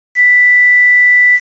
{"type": "tone with quantisation", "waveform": "sine", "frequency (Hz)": 1977, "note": "B6", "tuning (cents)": 1, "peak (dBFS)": -4, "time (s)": [0.15, 1.4], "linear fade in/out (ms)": 50, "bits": 5, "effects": ["resampled to 16000 Hz"]}